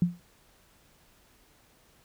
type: tone with exponential decay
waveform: sine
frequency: 174.61 Hz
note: F3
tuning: in tune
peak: -17 dBFS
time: 0.02-0.2 s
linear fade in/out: 2 ms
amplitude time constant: 39 ms
effects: pink hiss -62 dBFS RMS until 2.04 s